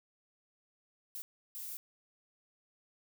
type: noise bursts at uneven times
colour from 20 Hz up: violet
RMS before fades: -43 dBFS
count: 2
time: 1.15-1.22 / 1.55-1.77 s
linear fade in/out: 0 ms
effects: none